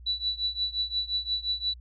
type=tone with tremolo; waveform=sine; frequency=3951 Hz; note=B7; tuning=in tune; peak=-23 dBFS; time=0.06-1.74 s; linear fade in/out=10 ms; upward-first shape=triangle; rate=5.7 Hz; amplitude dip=95%; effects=added 60 Hz sine -44 dBFS peak until 1.8 s